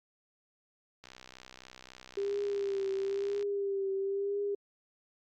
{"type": "click train", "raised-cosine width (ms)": 0.2, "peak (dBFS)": -31, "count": 153, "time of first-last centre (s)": [1.04, 3.426], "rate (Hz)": 63.7}
{"type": "tone with vibrato", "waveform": "sine", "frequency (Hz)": 396.7, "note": "G4", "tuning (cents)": 21, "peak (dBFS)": -30, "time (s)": [2.17, 4.55], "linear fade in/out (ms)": 5, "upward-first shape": "triangle", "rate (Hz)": 1, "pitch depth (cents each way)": 45}
{"effects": ["Opus 48 kbps"]}